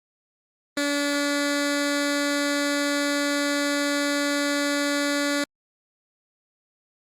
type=tone with notch filter; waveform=10% pulse; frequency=287 Hz; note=D4; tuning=40 cents flat; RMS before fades=-24 dBFS; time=0.77-5.44 s; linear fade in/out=2 ms; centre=930 Hz; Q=1.1; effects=low-pass 10000 Hz 12 dB/octave + Opus 32 kbps